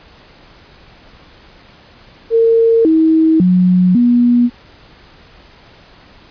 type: tone with pitch steps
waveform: sine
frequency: 456.3 / 319.9 / 181.6 / 241.6 Hz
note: A#4 / D#4 / F#3 / B3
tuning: -37 / +48 / -32 / -38 cents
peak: -7 dBFS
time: 2.3-4.5 s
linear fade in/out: 50 ms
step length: 550 ms
effects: pink hiss -43 dBFS RMS until 6.3 s + resampled to 11025 Hz